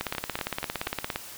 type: two click trains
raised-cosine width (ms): 0.3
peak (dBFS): -15 / -12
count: 4 / 21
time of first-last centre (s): 0.15-0.869 / 0.01-1.159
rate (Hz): 4.17 / 17.4
effects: white hiss -43 dBFS RMS until 1.37 s